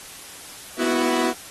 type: chord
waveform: sawtooth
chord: B suspended fourth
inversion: none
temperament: equal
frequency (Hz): 246.9 / 329.6 / 370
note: B3 / E4 / F#4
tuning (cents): 0 / 0 / 0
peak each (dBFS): -21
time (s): 0.77-1.34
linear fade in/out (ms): 50
effects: white hiss -40 dBFS RMS until 1.5 s + AAC 32 kbps